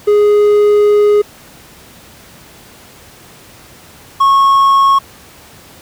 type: tone pair in turn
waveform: triangle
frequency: 415.3 / 1096.3 Hz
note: G#4 / C#6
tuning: 0 / -20 cents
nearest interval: octave + perfect fourth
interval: 1680 cents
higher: second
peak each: -4 dBFS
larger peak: neither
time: 0.07-1.22 / 4.2-4.99 s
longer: first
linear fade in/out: 10 ms
effects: pink hiss -39 dBFS RMS until 5.81 s + high-pass 60 Hz 12 dB/octave